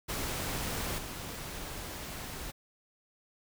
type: noise with level steps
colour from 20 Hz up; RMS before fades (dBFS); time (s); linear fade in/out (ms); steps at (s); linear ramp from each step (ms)
pink; -35 / -41; 0.08-2.52; 20; 0.98; 5
effects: none